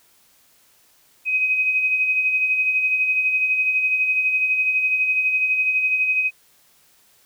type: tone with tremolo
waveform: sine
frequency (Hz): 2521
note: D#7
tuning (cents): +22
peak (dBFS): -15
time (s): 1.25-6.31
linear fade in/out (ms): 50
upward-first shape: sine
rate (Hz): 12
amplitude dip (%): 45
effects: white hiss -57 dBFS RMS until 7.25 s